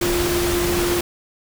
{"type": "tone in noise", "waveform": "sine", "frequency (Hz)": 349.2, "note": "F4", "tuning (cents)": 0, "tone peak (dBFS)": -20, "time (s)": [0.01, 1.01], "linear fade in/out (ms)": 5, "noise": "pink", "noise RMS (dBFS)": -23, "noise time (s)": [0.01, 1.01], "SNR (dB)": 0, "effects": []}